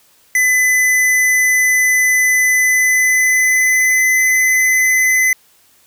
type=tone with pitch glide; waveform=square; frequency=2010 to 2027 Hz; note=B6 to B6; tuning=+30 to +45 cents; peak=-11 dBFS; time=0.35-5.33 s; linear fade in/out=2 ms; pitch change=+15 cents; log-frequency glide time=2.55-4.31 s; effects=white hiss -52 dBFS RMS until 5.86 s